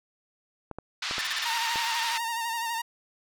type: clicks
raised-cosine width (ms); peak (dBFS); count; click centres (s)
1; -22; 5; 0.713 / 0.786 / 1.111 / 1.182 / 1.758
type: band-pass noise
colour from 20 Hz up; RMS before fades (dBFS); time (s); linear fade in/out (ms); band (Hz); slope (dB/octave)
white; -32; 1.02-2.18; 5; 1000 to 4900; 24
type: tone bursts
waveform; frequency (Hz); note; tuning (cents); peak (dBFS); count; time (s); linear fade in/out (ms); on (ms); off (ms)
sawtooth; 1789; A6; +28; -27; 5; 1.19-1.443; 0; 21; 37
type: tone with vibrato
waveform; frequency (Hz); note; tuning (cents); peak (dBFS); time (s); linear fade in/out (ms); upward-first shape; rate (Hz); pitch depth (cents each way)
sawtooth; 923; A#5; -17; -25; 1.45-2.82; 10; sine; 12; 44
effects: none